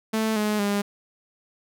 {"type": "tone with pitch steps", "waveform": "sawtooth", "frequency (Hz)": [220, 211.3, 202.9], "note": ["A3", "G#3", "G#3"], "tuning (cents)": [0, 30, -40], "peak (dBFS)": -18, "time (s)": [0.13, 0.82], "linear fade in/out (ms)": 10, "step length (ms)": 230, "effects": []}